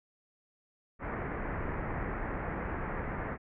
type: low-pass noise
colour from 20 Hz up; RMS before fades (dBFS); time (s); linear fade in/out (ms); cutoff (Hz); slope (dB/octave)
pink; -36; 0.99-3.38; 50; 2100; 48
effects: none